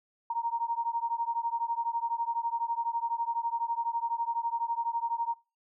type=beating tone pair; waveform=sine; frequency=926 / 938 Hz; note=A#5 / A#5; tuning=-12 / +11 cents; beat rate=12 Hz; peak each=-32 / -32 dBFS; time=0.3-5.34 s; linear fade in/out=5 ms; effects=noise-tail reverb RT60 0.3 s tail -22 dB re dry